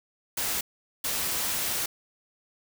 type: noise bursts at uneven times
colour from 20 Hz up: white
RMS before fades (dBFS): -29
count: 2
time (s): 0.37-0.61 / 1.04-1.86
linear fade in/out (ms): 5
effects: none